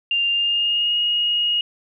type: tone with pitch glide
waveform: sine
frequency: 2794 to 2874 Hz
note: F7 to F7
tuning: 0 to +49 cents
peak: -17 dBFS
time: 0.11-1.61 s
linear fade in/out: 2 ms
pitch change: +49 cents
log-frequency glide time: 0.3-0.97 s
effects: none